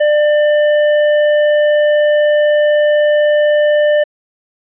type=tone with tanh clipping; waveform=sine; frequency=596 Hz; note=D5; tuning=25 cents sharp; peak=-10 dBFS; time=0-4.04 s; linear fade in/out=10 ms; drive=11 dB; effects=resampled to 8000 Hz